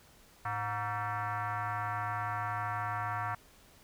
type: tone with frequency modulation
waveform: sine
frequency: 108.1 Hz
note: A2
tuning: 30 cents flat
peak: -32 dBFS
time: 0.45-3.35 s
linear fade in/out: 5 ms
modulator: 415 Hz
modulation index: 3.7
effects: pink hiss -60 dBFS RMS until 3.83 s